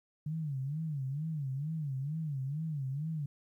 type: tone with vibrato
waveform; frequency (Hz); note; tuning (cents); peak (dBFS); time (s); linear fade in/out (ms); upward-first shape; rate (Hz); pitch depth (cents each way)
sine; 145.9; D3; -11; -33; 0.26-3.26; 5; sine; 2.2; 180
effects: 12-bit